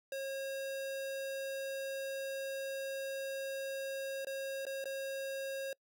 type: tone with dropouts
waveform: square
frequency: 542 Hz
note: C#5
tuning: 39 cents flat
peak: -38 dBFS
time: 0.12-5.73 s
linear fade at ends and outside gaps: 2 ms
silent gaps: 4.248-4.269 / 4.653-4.666 / 4.842-4.855 s
effects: noise-tail reverb RT60 0.1 s tail -26 dB re dry